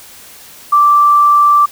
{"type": "tone", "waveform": "sine", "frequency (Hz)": 1171, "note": "D6", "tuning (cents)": -5, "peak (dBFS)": -5, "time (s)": [0.72, 1.66], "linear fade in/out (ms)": 10, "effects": ["white hiss -37 dBFS RMS until 1.71 s"]}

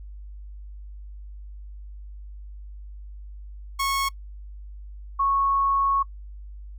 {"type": "tone pair in turn", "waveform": ["sawtooth", "sine"], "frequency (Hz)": [1098, 1103.3], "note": ["C#6", "C#6"], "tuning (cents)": [-17, -9], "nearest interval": "unison", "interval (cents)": 8, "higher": "second", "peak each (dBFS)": -19, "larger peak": "neither", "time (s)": [[3.79, 4.09], [5.19, 6.03]], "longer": "second", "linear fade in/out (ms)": 10, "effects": ["noise-tail reverb RT60 0.1 s tail -24 dB re dry", "added 50 Hz sine -37 dBFS peak until 6.78 s"]}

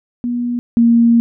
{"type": "tone pair in turn", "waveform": "sine", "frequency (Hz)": [241.6, 233.4], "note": ["B3", "A#3"], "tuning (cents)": [-38, 2], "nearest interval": "minor second", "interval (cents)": 60, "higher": "first", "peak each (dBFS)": [-16, -7], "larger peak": "second", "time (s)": [[0.24, 0.59], [0.77, 1.2]], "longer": "second", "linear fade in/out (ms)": 0, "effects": []}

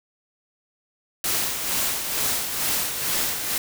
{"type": "noise with tremolo", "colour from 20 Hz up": "white", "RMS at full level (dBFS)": -23, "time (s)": [1.24, 3.58], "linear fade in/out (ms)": 2, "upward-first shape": "sine", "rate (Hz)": 2.2, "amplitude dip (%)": 50, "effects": []}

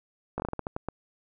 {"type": "slowing click train", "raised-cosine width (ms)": 1, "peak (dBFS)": -17, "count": 10, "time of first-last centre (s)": [0.38, 0.886], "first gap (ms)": 18, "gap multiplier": 1.27, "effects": []}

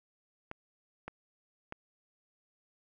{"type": "clicks", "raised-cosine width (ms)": 0.5, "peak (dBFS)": -25, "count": 3, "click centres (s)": [0.514, 1.08, 1.724], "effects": []}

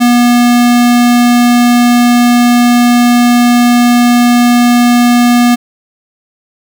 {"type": "tone", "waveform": "square", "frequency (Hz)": 241.7, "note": "B3", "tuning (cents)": -37, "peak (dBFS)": -5, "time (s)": [0, 5.56], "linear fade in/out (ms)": 20, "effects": []}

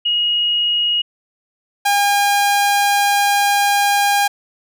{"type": "tone pair in turn", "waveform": ["sine", "sawtooth"], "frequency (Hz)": [2884, 809.3], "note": ["F#7", "G#5"], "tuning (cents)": [-45, -45], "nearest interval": "octave + minor seventh", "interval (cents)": 2200, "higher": "first", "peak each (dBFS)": [-14, -9], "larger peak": "second", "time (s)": [[0.05, 1.02], [1.85, 4.28]], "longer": "second", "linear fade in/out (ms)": 10, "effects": []}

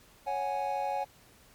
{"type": "chord", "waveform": "triangle", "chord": "C# suspended fourth", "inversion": "none", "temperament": "just", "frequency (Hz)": [554.4, 739.2, 831.5], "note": ["C#5", "F#5", "G#5"], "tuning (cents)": [0, -2, 2], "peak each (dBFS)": [-34, -33, -30], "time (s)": [0.26, 1.05], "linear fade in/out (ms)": 20, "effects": ["pink hiss -59 dBFS RMS until 1.54 s", "MP3 96 kbps"]}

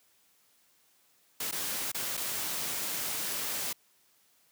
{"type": "noise with dropouts", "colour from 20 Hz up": "white", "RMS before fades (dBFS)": -34, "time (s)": [1.4, 3.73], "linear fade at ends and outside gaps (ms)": 5, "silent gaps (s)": [[1.513, 1.524], [1.918, 1.945], [2.17, 2.174]], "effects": ["white hiss -67 dBFS RMS until 4.51 s", "high-pass 100 Hz 12 dB/octave"]}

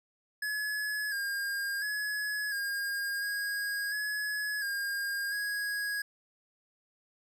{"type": "tone with pitch steps", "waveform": "square", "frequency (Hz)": [1699, 1613, 1692, 1619, 1641, 1693, 1615, 1657], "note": ["G#6", "G6", "G#6", "G#6", "G#6", "G#6", "G#6", "G#6"], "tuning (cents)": [39, 49, 32, -45, -21, 33, -49, -4], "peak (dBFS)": -32, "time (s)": [0.42, 6.02], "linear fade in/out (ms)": 5, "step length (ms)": 700, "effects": []}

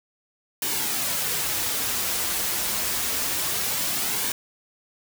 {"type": "noise with flanger", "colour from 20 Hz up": "white", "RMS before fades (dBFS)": -26, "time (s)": [0.62, 4.32], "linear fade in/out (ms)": 2, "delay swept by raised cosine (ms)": [1.5, 7.4], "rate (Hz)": 0.27, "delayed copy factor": -0.5, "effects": []}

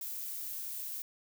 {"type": "noise", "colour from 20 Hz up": "violet", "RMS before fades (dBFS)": -40, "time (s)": [0.01, 1.02], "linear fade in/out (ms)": 2, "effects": []}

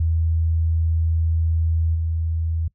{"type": "tone with level steps", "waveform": "sine", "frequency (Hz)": 81.5, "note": "E2", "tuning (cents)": -19, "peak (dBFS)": [-17, -20], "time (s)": [0, 2.68], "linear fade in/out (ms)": 5, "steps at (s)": 1.94, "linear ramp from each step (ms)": 20, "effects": ["noise-tail reverb RT60 0.1 s tail -21 dB re dry"]}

